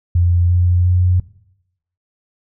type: tone with pitch steps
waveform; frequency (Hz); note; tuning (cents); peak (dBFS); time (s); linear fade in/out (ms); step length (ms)
sine; 87.31 / 88.73 / 90.18; F2 / F2 / F#2; 0 / +28 / -44; -10; 0.15-1.2; 5; 350
effects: noise-tail reverb RT60 0.8 s tail -18 dB re dry